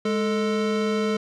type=tone pair together; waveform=square; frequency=208.1 / 440.9 Hz; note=G#3 / A4; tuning=+4 / +4 cents; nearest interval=octave + minor second; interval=1300 cents; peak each=-25 dBFS; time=0.05-1.17 s; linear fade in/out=5 ms; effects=low-pass 5000 Hz 12 dB/octave